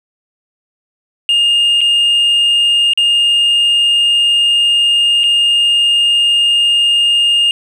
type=tone with dropouts; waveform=sine; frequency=2829 Hz; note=F7; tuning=22 cents sharp; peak=-6 dBFS; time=1.29-7.51 s; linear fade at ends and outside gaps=1 ms; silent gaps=1.808-1.814 / 2.935-2.975 / 5.235-5.239 s; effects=tanh soft clip ceiling -7 dBFS + 7-bit